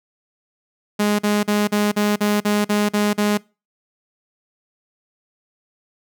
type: tone bursts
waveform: sawtooth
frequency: 207.7 Hz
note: G#3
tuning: in tune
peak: -12 dBFS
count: 10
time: 0.99-3.377 s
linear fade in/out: 10 ms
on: 200 ms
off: 43 ms
effects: noise-tail reverb RT60 0.3 s tail -24 dB re dry